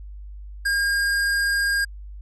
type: tone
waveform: square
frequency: 1617 Hz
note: G#6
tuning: 47 cents flat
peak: -20 dBFS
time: 0.65-1.85 s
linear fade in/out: 10 ms
effects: added 50 Hz sine -35 dBFS peak until 2.21 s + resampled to 24000 Hz